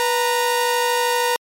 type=tone pair together; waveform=sawtooth; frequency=489.5 / 926.2 Hz; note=B4 / A#5; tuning=-15 / -11 cents; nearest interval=major seventh; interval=1104 cents; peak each=-16 dBFS; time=0-1.36 s; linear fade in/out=0 ms; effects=MP3 64 kbps